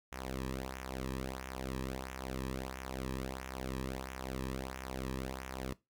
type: tone with flanger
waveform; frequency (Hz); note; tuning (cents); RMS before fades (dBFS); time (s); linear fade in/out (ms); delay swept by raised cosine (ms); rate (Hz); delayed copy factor
sawtooth; 65.41; C2; 0; -41; 0.12-5.73; 0; 0.22 to 1.42; 1.5; -0.75
effects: noise-tail reverb RT60 0.2 s tail -19 dB re dry